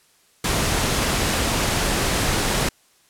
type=noise; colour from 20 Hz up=pink; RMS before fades=-21 dBFS; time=0.44-2.69 s; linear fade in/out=5 ms; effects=white hiss -58 dBFS RMS until 3.09 s + low-pass 11000 Hz 12 dB/octave